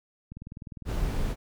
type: click train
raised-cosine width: 5 ms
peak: -28 dBFS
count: 11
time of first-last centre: 0.32-0.823 s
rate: 19.9 Hz
type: noise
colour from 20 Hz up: brown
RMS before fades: -28 dBFS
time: 0.85-1.36 s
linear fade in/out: 50 ms
effects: none